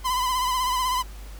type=tone with vibrato; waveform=45% pulse; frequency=1012 Hz; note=B5; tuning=42 cents sharp; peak=-22 dBFS; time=0.04-1.03 s; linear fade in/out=20 ms; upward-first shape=sine; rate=16 Hz; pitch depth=50 cents each way; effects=added 50 Hz sine -37 dBFS peak until 1.39 s + pink hiss -48 dBFS RMS until 1.39 s